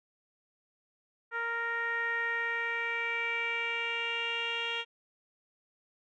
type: tone with low-pass filter sweep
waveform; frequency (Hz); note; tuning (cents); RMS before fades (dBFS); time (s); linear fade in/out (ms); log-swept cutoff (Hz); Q
10% pulse; 465.2; A#4; -4; -33; 1.31-4.85; 50; 1600 to 3100; 5.1
effects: none